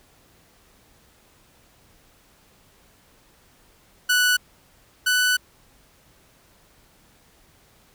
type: tone pair in turn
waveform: sawtooth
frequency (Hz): 1481 / 1491.3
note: F#6 / F#6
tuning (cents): +1 / +13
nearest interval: unison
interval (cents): 12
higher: second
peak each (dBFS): -13 / -14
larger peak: first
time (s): 4.09-4.37 / 5.06-5.37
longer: second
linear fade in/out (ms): 10
effects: pink hiss -57 dBFS RMS until 7.94 s